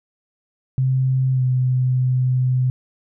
sine tone with pitch glide, 130.81 to 127.67 Hz, C3 to C3, 0 to -42 cents, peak -15 dBFS, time 0.78-2.7 s, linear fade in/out 0 ms, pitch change -42 cents, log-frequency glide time 1.33-1.42 s, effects none

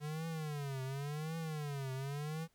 square tone with vibrato, 146.83 Hz, D3, in tune, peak -39 dBFS, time 0-2.48 s, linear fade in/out 50 ms, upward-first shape triangle, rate 0.91 Hz, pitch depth 210 cents each way, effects pink hiss -75 dBFS RMS until 2.54 s

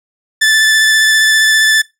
sawtooth tone with vibrato, 1752 Hz, A6, 8 cents flat, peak -4 dBFS, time 0.41-1.82 s, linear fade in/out 10 ms, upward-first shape square, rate 15 Hz, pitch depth 10 cents each way, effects noise-tail reverb RT60 0.2 s tail -19 dB re dry + low-pass 11000 Hz 12 dB/octave

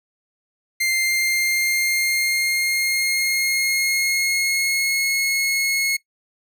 sawtooth tone with pitch glide, 2099 to 2173 Hz, C7 to C#7, +5 to -35 cents, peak -15 dBFS, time 0.8-5.97 s, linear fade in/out 10 ms, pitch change +60 cents, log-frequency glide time 0.93-5.08 s, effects noise-tail reverb RT60 0.1 s tail -19 dB re dry

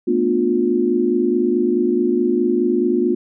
sine chord, B half-diminished seventh, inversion third, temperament just, 222.2 / 246.9 / 296.3 / 355.6 Hz, A3 / B3 / D4 / F4, +17 / 0 / +15 / +31 cents, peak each -23 / -20 / -23 / -17 dBFS, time 0.07-3.15 s, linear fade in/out 10 ms, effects none

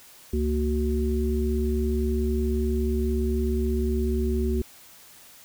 sine tone cluster, 68.8 / 229.2 / 373 Hz, C#2 / A#3 / F#4, -12 / -29 / +14 cents, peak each -24 / -28 / -28 dBFS, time 0.33-4.62 s, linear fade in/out 5 ms, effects white hiss -50 dBFS RMS until 5.44 s

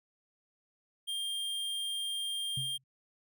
square tone, 3200 Hz, G7, 35 cents sharp, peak -34 dBFS, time 1.07-2.78 s, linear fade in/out 20 ms
sine tone with exponential decay, 132 Hz, C3, 16 cents sharp, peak -33 dBFS, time 2.57-2.84 s, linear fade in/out 5 ms, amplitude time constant 57 ms
effects none

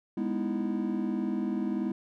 triangle chord, E major seventh, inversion first, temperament just, 206 / 247.2 / 309 / 329.6 Hz, G#3 / B3 / D#4 / E4, -14 / +2 / -12 / 0 cents, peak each -30 / -31 / -35 / -32 dBFS, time 0.17-1.92 s, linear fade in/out 5 ms, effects none

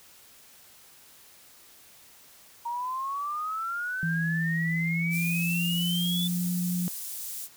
sine exponential sweep, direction up, 932.3 to 3520 Hz, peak -29 dBFS, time 2.65-6.28 s, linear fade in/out 10 ms
sine tone with pitch glide, 164.81 to 177.66 Hz, E3 to F3, 0 to +30 cents, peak -26 dBFS, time 4.03-6.88 s, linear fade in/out 0 ms, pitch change +130 cents, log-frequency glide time 4.58-6.5 s
pink high-pass noise, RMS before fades -37 dBFS, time 5.1-7.49 s, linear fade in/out 50 ms, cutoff 9500 Hz, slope 12 dB/octave
effects white hiss -54 dBFS RMS until 7.56 s

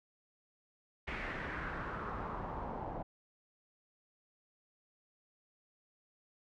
pink noise with low-pass filter sweep, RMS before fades -41 dBFS, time 1.07-3.03 s, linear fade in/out 10 ms, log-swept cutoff 2200 to 750 Hz, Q 2.8, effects none

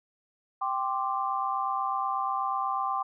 sine chord, G suspended fourth, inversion none, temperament equal, 784 / 1046.5 / 1174.7 Hz, G5 / C6 / D6, 0 / 0 / 0 cents, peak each -31 dBFS, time 0.61-3.03 s, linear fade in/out 10 ms, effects none

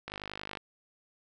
click train, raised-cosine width 0.3 ms, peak -22 dBFS, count 26, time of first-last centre 0.08-0.572 s, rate 50.8 Hz, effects none

